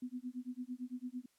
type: tone with tremolo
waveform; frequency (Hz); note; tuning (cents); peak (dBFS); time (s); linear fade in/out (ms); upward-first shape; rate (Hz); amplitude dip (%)
sine; 250; B3; +21; -37; 0.02-1.26; 5; sine; 8.9; 100
effects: white hiss -75 dBFS RMS until 1.38 s + low-pass 12000 Hz 12 dB/octave